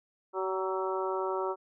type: harmonic tone with a mistuned harmonic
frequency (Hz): 189.3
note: F#3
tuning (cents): +40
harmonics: 2 / 3 / 4 / 5 / 6 / 7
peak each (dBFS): -32 / -37 / -40 / -36 / -40 / -39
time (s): 0.33-1.56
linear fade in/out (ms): 50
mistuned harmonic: 5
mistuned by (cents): -21
effects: none